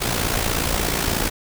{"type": "noise with amplitude modulation", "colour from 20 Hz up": "pink", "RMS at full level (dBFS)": -19, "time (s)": [0, 1.3], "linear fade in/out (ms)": 20, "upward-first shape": "sine", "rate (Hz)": 56.7, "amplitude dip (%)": 65, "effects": []}